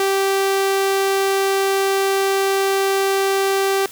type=tone; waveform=sawtooth; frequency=390 Hz; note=G4; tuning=9 cents flat; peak=-12 dBFS; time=0-3.86 s; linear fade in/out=2 ms; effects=white hiss -39 dBFS RMS until 3.91 s